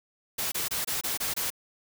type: noise bursts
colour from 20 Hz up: white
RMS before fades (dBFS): -30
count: 7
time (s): 0.38-1.504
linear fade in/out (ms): 10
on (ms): 140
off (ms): 24
effects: none